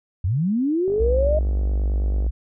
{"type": "linear sweep", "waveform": "sine", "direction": "up", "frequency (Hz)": [77.78, 628], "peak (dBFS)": -18, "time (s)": [0.24, 1.39], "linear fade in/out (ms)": 5}
{"type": "click train", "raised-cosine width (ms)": 2, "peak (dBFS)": -22, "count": 69, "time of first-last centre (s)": [0.88, 2.265], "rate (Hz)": 49.1}
{"type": "tone with pitch glide", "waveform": "sine", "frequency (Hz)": [62.7, 58.5], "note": ["B1", "A#1"], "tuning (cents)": [27, 7], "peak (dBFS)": -18, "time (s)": [0.99, 2.31], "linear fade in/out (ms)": 20, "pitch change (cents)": -120, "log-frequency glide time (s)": [1.34, 1.83]}
{"effects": []}